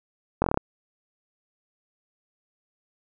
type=slowing click train; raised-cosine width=1 ms; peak=-7 dBFS; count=7; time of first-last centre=0.42-0.574 s; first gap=21 ms; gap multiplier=1.08; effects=none